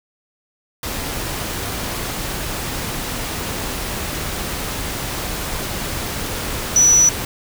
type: tone in noise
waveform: sine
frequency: 5920 Hz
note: F#8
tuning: in tune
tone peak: -9 dBFS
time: 6.76-7.09 s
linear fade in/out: 2 ms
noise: pink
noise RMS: -25 dBFS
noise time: 0.83-7.25 s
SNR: +13 dB
effects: none